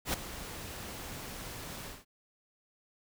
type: noise with ADSR envelope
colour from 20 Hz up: pink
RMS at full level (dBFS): -29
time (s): 0.05-2.05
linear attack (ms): 89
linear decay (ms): 4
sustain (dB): -14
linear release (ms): 190
effects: none